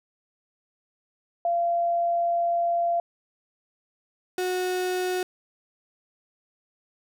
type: tone pair in turn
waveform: sine / 35% pulse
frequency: 687 / 366 Hz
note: F5 / F#4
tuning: -29 / -19 cents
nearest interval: major seventh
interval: 1090 cents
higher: first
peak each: -21 / -23 dBFS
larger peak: first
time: 1.45-3 / 4.38-5.23 s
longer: first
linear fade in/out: 2 ms
effects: none